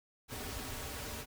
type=noise with comb filter; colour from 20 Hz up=pink; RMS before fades=-42 dBFS; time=0.28-1.26 s; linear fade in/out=50 ms; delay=5.8 ms; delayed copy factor=-0.6; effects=none